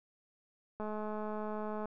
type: click train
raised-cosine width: 1 ms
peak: -27 dBFS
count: 226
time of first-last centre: 0.8-1.856 s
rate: 213 Hz
effects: none